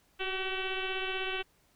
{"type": "tone with frequency modulation", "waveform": "sine", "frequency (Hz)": 1520, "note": "F#6", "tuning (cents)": 46, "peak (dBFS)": -31, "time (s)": [0.19, 1.43], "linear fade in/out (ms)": 20, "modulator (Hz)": 382, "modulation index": 4.4, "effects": ["pink hiss -68 dBFS RMS until 1.75 s"]}